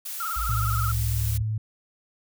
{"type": "noise", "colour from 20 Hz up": "blue", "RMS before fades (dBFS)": -34, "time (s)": [0.05, 1.38], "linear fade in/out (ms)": 10}
{"type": "tone with vibrato", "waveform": "sine", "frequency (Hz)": 1318.5, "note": "E6", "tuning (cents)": 0, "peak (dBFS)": -28, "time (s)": [0.2, 0.92], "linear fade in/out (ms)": 5, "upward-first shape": "sine", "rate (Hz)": 19, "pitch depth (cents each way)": 95}
{"type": "exponential sweep", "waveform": "sine", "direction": "up", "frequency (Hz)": [55, 74.8], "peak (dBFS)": -27, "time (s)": [0.36, 1.43], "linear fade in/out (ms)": 10}
{"type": "tone with pitch glide", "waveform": "sine", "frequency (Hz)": [109.4, 108.46], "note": ["A2", "A2"], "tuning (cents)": [-9, -24], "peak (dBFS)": -24, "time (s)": [0.49, 1.58], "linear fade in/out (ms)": 5, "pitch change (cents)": -15, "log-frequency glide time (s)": [0.66, 1.34]}
{"effects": []}